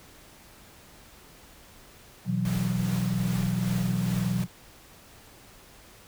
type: chord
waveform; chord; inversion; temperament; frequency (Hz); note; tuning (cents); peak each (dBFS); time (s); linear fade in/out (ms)
sine; B suspended fourth; none; equal with one note detuned; 123.47 / 163.2 / 185; B2 / E3 / F#3; 0 / -17 / 0; -29 / -31 / -27; 2.25-4.47; 50
type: noise with tremolo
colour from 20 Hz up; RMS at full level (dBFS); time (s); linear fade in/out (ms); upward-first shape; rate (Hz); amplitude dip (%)
pink; -37; 2.45-4.44; 2; triangle; 2.5; 40
effects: pink hiss -52 dBFS RMS until 6.07 s